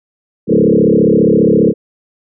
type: tone with frequency modulation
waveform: sine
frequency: 326 Hz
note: E4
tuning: 19 cents flat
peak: -6 dBFS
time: 0.47-1.74 s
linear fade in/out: 50 ms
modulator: 34.8 Hz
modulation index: 4.7
effects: none